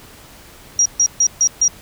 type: tone bursts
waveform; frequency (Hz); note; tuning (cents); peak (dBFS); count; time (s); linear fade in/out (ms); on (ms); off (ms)
sine; 5710; F8; +37; -10; 5; 0.79-1.68; 2; 66; 140
effects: pink hiss -42 dBFS RMS until 1.81 s